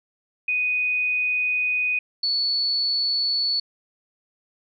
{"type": "tone pair in turn", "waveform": "sine", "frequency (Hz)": [2489, 4435], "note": ["D#7", "C#8"], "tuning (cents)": [0, 0], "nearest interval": "minor seventh", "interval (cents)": 1000, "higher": "second", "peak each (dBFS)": -20, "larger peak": "neither", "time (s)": [[0.48, 1.99], [2.23, 3.6]], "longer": "first", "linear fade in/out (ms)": 5, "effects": []}